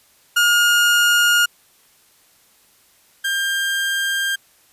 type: tone pair in turn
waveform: 30% pulse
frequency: 1424 / 1595.8 Hz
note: F6 / G6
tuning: +33 / +30 cents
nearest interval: major second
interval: 197 cents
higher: second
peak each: -10 / -16 dBFS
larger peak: first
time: 0.36-1.46 / 3.24-4.36 s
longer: second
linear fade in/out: 10 ms
effects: white hiss -55 dBFS RMS until 4.72 s + resampled to 32000 Hz